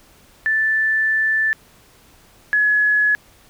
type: tone pair in turn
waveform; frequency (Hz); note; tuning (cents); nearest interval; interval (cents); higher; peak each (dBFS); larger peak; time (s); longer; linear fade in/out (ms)
sine; 1760 / 1694.6; A6 / G#6; 0 / +34; minor second; 66; first; -15 / -13; second; 0.46-1.53 / 2.53-3.15; first; 0
effects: pink hiss -51 dBFS RMS until 3.49 s